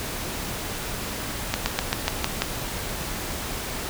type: slowing click train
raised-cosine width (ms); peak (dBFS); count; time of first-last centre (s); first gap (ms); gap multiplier
0.2; -4; 7; 1.54-2.42; 120; 1.08
effects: pink hiss -31 dBFS RMS until 3.89 s